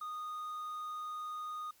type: tone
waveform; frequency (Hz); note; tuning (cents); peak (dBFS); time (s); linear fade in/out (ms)
triangle; 1235; D#6; -13; -37; 0.01-1.71; 5
effects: white hiss -66 dBFS RMS until 1.8 s